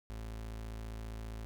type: tone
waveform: 35% pulse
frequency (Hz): 55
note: A1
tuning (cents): 0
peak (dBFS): -39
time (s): 0.1-1.45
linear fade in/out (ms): 0
effects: 13-bit